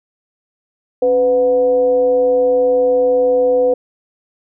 sine tone with frequency modulation, 501 Hz, B4, 25 cents sharp, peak -10 dBFS, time 1.02-3.74 s, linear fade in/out 5 ms, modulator 226 Hz, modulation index 0.36, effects none

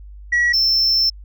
sine tone pair in turn, 1925 / 5336 Hz, B6 / E8, -45 / +20 cents, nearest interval octave + tritone, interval 1765 cents, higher second, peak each -11 dBFS, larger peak neither, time 0.32-0.53 / 0.53-1.1 s, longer second, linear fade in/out 10 ms, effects tanh soft clip ceiling -12 dBFS + added 50 Hz sine -35 dBFS peak until 1.24 s

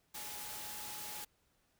sine tone in noise, 843 Hz, G#5, 26 cents sharp, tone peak -53 dBFS, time 0.14-1.25 s, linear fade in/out 10 ms, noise white, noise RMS -45 dBFS, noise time 0.14-1.25 s, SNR -11 dB, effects pink hiss -75 dBFS RMS until 1.79 s

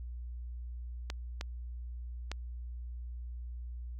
clicks, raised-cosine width 0.2 ms, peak -20 dBFS, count 3, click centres 1.101 / 1.411 / 2.316 s, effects added 60 Hz sine -39 dBFS peak until 3.99 s

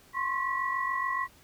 sine tone cluster, 1046 / 1093 / 1941 Hz, C6 / C#6 / B6, -1 / -25 / -31 cents, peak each -32 / -32 / -32 dBFS, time 0.13-1.28 s, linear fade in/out 50 ms, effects pink hiss -58 dBFS RMS until 1.43 s

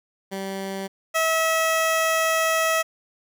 15% pulse tone pair in turn, 193.8 / 646.4 Hz, G3 / E5, -20 / -34 cents, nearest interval octave + major sixth, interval 2086 cents, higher second, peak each -22 / -13 dBFS, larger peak second, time 0.31-0.88 / 1.14-2.83 s, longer second, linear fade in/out 20 ms, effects none

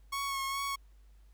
sawtooth tone with vibrato, 1100 Hz, C#6, 14 cents flat, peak -29 dBFS, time 0.12-0.76 s, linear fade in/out 10 ms, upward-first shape sine, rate 2.4 Hz, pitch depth 25 cents each way, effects added 50 Hz sine -55 dBFS peak until 1.33 s + pink hiss -73 dBFS RMS until 1.33 s

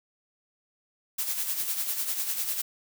blue noise with tremolo, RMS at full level -28 dBFS, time 1.18-2.62 s, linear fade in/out 10 ms, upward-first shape sine, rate 10 Hz, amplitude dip 55%, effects none

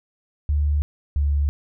sine tone pair in turn, 73.42 / 71.95 Hz, D2 / D2, 0 / -35 cents, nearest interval unison, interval 35 cents, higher first, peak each -17 dBFS, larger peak neither, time 0.49-0.82 / 1.16-1.49 s, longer neither, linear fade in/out 0 ms, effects none

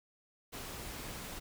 pink noise, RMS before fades -44 dBFS, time 0.52-1.4 s, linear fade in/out 20 ms, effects none

